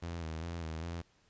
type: tone with vibrato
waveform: sawtooth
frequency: 82.41 Hz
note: E2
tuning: in tune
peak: -34 dBFS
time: 0.02-1.02 s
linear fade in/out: 10 ms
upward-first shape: square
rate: 2.5 Hz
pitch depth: 56 cents each way
effects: pink hiss -69 dBFS RMS until 1.29 s + resampled to 16000 Hz